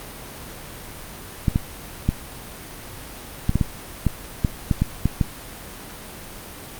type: clicks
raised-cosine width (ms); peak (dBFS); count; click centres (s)
5; -5; 12; 1.482 / 1.559 / 2.09 / 3.494 / 3.556 / 3.612 / 4.067 / 4.448 / 4.712 / 4.82 / 5.056 / 5.212
effects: pink hiss -37 dBFS RMS until 6.79 s + Opus 32 kbps

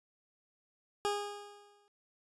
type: tone with exponential decay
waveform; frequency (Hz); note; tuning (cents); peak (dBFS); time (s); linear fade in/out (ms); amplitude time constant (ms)
20% pulse; 409.7; G#4; -24; -24; 1.05-1.88; 0; 180
effects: resampled to 24000 Hz

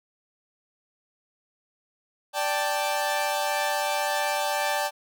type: chord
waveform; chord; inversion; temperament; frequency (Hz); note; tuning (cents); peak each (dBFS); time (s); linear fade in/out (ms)
sawtooth; D suspended fourth; none; equal; 587.3 / 784 / 880; D5 / G5 / A5; 0 / 0 / 0; -25; 2.33-4.91; 50
effects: none

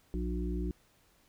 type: harmonic tone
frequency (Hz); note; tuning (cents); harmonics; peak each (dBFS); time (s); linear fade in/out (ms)
59.9; A#1; +48; 1 / 3 / 5 / 6; -33 / -38 / -40 / -41; 0.14-0.71; 0
effects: pink hiss -67 dBFS RMS until 1.28 s

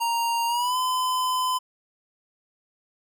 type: tone with pitch glide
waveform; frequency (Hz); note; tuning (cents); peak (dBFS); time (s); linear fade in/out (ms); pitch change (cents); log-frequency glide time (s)
square; 932.3 to 1016.7; A#5 to B5; 0 to +50; -23; 0-1.59; 20; +150; 0.47-0.77
effects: none

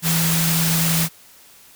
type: tone in noise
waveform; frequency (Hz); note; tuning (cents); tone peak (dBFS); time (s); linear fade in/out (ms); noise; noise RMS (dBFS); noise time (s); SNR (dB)
sine; 164.8; E3; 0; -19; 0.02-1.09; 50; white; -21; 0.02-1.09; -1
effects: white hiss -48 dBFS RMS until 1.75 s

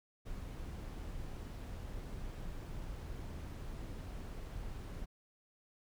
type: noise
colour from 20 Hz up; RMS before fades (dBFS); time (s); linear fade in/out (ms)
brown; -44; 0.25-5.06; 20
effects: none

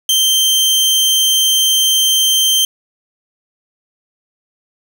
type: tone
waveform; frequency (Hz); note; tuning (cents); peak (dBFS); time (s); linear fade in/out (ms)
sawtooth; 3136; G7; 0; -7; 0.09-2.65; 2
effects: none

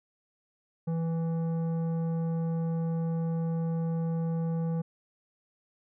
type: tone with tanh clipping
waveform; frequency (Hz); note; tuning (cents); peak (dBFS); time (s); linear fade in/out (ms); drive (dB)
sine; 164.81; E3; 0; -29; 0.87-4.82; 10; 11
effects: none

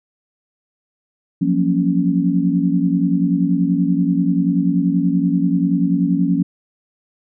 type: chord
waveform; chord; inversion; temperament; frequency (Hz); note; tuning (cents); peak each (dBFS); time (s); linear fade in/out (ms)
sine; Gb major seventh; third; equal; 174.61 / 185 / 233.1 / 277.2; F3 / Gb3 / Bb3 / Db4; 0 / 0 / 0 / 0; -18 / -20 / -23 / -18; 1.41-6.43; 10
effects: none

